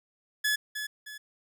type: tone with echo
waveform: sawtooth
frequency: 1708 Hz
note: G#6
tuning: 48 cents sharp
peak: -21 dBFS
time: 0.44-0.56 s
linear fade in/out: 10 ms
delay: 310 ms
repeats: 2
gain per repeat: -8 dB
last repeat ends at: 1.18 s
effects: none